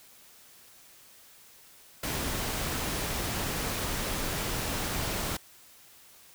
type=noise; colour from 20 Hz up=pink; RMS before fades=-32 dBFS; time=2.03-5.37 s; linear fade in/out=5 ms; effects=white hiss -55 dBFS RMS until 6.34 s